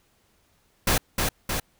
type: noise with echo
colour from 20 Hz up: pink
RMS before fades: -21 dBFS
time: 0.87-0.98 s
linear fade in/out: 5 ms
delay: 310 ms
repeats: 2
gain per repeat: -3 dB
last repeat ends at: 1.6 s
effects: pink hiss -65 dBFS RMS until 1.79 s